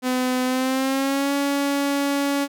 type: tone with pitch glide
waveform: sawtooth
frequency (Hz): 253.7 to 281.5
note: B3 to C#4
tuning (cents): +47 to +27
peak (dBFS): -16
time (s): 0.02-2.48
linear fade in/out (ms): 50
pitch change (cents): +180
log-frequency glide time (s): 0.44-1.33
effects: none